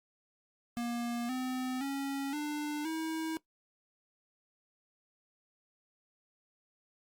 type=tone with pitch steps; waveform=square; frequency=237.4 / 255.9 / 275.9 / 297.4 / 320.6 Hz; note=A#3 / C4 / C#4 / D4 / E4; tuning=+32 / -38 / -8 / +22 / -48 cents; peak=-34 dBFS; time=0.77-3.37 s; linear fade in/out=0 ms; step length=520 ms; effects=noise-tail reverb RT60 0.1 s tail -18 dB re dry + Opus 48 kbps